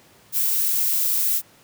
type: noise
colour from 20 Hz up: violet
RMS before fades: -21 dBFS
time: 0.32-1.42 s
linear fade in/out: 50 ms
effects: pink hiss -53 dBFS RMS until 1.63 s + high-pass 100 Hz 12 dB/octave